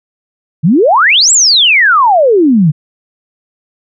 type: exponential two-way sweep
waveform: sine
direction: up then down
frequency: 141.1 to 7920 to 141.1 Hz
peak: -4 dBFS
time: 0.63-2.72 s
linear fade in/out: 20 ms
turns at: 1.32 s
effects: none